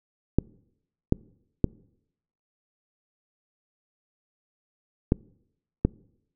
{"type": "clicks", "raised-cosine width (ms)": 3, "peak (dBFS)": -6, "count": 5, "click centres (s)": [0.386, 1.124, 1.643, 5.121, 5.85], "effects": ["noise-tail reverb RT60 0.8 s tail -25 dB re dry"]}